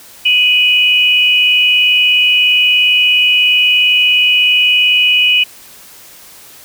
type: tone pair together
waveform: sine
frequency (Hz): 2499 / 2938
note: D#7 / F#7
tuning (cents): +7 / -13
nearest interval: minor third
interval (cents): 280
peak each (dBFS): -10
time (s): 0.25-5.44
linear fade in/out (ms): 10
effects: white hiss -38 dBFS RMS until 6.64 s